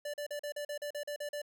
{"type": "tone bursts", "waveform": "square", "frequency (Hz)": 585, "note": "D5", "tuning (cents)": -7, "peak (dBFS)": -37, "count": 11, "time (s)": [0.05, 1.418], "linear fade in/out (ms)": 5, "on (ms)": 88, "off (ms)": 40, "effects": []}